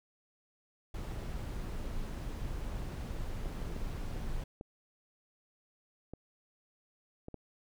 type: noise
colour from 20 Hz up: brown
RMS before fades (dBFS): -38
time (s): 0.94-4.44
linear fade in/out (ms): 5
type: clicks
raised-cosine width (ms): 2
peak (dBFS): -30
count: 7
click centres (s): 3.458 / 3.617 / 3.765 / 4.611 / 6.136 / 7.284 / 7.343
effects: none